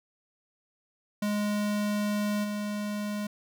square tone with level steps, 207.7 Hz, G#3, in tune, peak -27 / -31 dBFS, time 1.22-3.27 s, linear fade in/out 5 ms, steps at 2.43 s, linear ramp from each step 20 ms, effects none

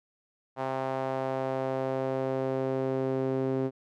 sawtooth tone with band-pass filter sweep, 132.4 Hz, C3, 21 cents sharp, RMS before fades -30 dBFS, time 0.56-3.71 s, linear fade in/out 50 ms, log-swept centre 790 to 360 Hz, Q 1.9, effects none

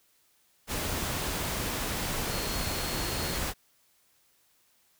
sine tone in noise, 4301 Hz, C8, 47 cents sharp, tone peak -40 dBFS, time 2.27-3.41 s, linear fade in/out 50 ms, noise pink, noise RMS -32 dBFS, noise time 0.67-3.54 s, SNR -11 dB, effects white hiss -67 dBFS RMS until 4.99 s

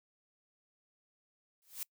blue noise with exponential growth, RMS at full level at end -36 dBFS, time 1.62-1.83 s, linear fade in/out 0 ms, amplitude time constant 45 ms, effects noise-tail reverb RT60 0.1 s tail -26 dB re dry

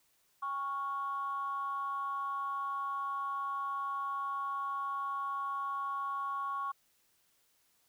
sine tone with amplitude modulation, 1108.7 Hz, C#6, in tune, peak -30 dBFS, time 0.42-6.72 s, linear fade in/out 10 ms, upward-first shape sine, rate 300 Hz, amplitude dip 65%, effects tanh soft clip ceiling -26 dBFS + white hiss -72 dBFS RMS until 7.88 s

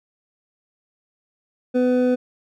triangle tone pair together, 250.4 / 500.8 Hz, B3 / B4, +24 / +24 cents, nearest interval octave, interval 1200 cents, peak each -16 / -17 dBFS, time 1.74-2.16 s, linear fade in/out 20 ms, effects none

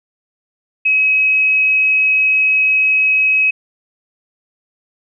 sine tone, 2551 Hz, D#7, 43 cents sharp, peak -10 dBFS, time 0.85-3.51 s, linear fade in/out 10 ms, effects none

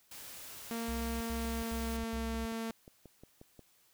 white noise, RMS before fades -48 dBFS, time 0.11-1.97 s, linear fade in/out 5 ms
sawtooth tone with pitch glide, 230.3 to 226.3 Hz, A#3 to A3, -21 to +49 cents, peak -32 dBFS, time 0.71-2.71 s, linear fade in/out 0 ms, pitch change -30 cents, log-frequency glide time 0.98-2.28 s
triangle tone bursts, 64.3 Hz, C2, 30 cents flat, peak -36 dBFS, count 4, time 0.88-2.458 s, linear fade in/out 5 ms, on 330 ms, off 86 ms
click train, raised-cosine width 2 ms, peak -38 dBFS, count 13, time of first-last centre 1.45-3.593 s, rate 5.6 Hz
effects white hiss -68 dBFS RMS until 3.93 s

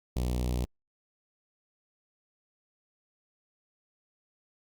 sawtooth tone with notch filter, 61.5 Hz, B1, 7 cents flat, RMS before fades -30 dBFS, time 0.16-0.65 s, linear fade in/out 0 ms, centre 1500 Hz, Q 0.62, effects Opus 48 kbps

